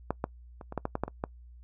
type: clicks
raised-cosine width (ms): 1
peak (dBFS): -14 / -15 / -29 / -25 / -16 / -16 / -16 / -14 / -23 / -16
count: 10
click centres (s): 0.106 / 0.241 / 0.612 / 0.724 / 0.777 / 0.854 / 0.954 / 1.036 / 1.08 / 1.239
effects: noise-tail reverb RT60 0.1 s tail -24 dB re dry + added 60 Hz sine -48 dBFS peak until 1.63 s